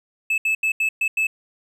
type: tone bursts at uneven times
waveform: triangle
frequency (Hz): 2611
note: E7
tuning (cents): -17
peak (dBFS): -16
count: 6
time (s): 0.3-0.38 / 0.45-0.55 / 0.63-0.72 / 0.8-0.89 / 1.01-1.08 / 1.17-1.27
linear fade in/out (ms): 5
effects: none